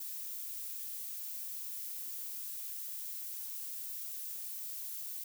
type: noise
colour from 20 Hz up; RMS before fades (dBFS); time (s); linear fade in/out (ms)
violet; -42; 0-5.24; 5
effects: none